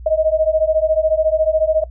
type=beating tone pair; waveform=sine; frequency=622.3 / 636.3 Hz; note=D#5 / D#5; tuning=0 / +39 cents; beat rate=14 Hz; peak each=-16 dBFS; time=0.06-1.84 s; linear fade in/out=5 ms; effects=noise-tail reverb RT60 0.1 s tail -20 dB re dry + added 60 Hz sine -31 dBFS peak until 1.9 s